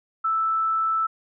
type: tone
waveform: sine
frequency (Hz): 1318.5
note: E6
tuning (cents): 0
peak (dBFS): -20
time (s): 0.24-1.07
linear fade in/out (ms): 10
effects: none